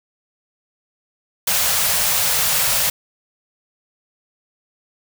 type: band-stop noise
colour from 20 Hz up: white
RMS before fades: -18 dBFS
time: 1.47-2.9 s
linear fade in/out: 5 ms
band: 190 to 470 Hz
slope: 48 dB/octave
effects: none